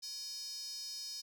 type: tone with high-pass filter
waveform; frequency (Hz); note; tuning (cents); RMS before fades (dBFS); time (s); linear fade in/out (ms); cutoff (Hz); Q
square; 339.4; F4; -49; -44; 0.02-1.22; 20; 5000; 8.2
effects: none